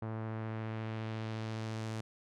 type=tone with low-pass filter sweep; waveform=sawtooth; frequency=110.7 Hz; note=A2; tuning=11 cents sharp; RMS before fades=-39 dBFS; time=0.02-2.01 s; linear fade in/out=5 ms; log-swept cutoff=1200 to 8200 Hz; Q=1; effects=none